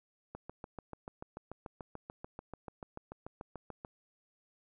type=click train; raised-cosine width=1 ms; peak=-29 dBFS; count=25; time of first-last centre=0.35-3.849 s; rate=6.86 Hz; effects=none